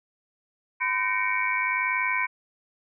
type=tone cluster; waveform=sine; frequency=1013 / 1534 / 1859 / 2225 / 2326 Hz; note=B5 / G6 / A#6 / C#7 / D7; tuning=+44 / -38 / -5 / +6 / -17 cents; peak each=-28 / -32 / -34 / -27 / -30 dBFS; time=0.8-2.27 s; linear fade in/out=20 ms; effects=none